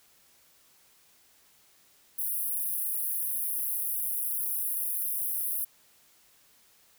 pink high-pass noise, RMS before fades -31 dBFS, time 2.18-5.65 s, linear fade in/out 10 ms, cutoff 10000 Hz, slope 96 dB/octave, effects white hiss -62 dBFS RMS until 6.98 s

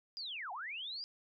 sine linear two-way sweep, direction down then up, 4958 to 698.5 to 4958 Hz, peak -40 dBFS, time 0.17-1.04 s, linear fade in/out 0 ms, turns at 0.52 s, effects none

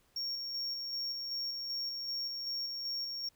triangle tone with tremolo, 5530 Hz, F8, 18 cents flat, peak -33 dBFS, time 0.16-3.29 s, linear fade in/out 5 ms, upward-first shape square, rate 2.6 Hz, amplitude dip 30%, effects pink hiss -70 dBFS RMS until 3.35 s

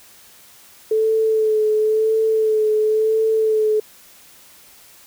sine tone with vibrato, 435.5 Hz, A4, 18 cents flat, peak -14 dBFS, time 0.91-3.8 s, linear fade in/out 5 ms, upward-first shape sine, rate 0.96 Hz, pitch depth 26 cents each way, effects white hiss -47 dBFS RMS until 5.06 s

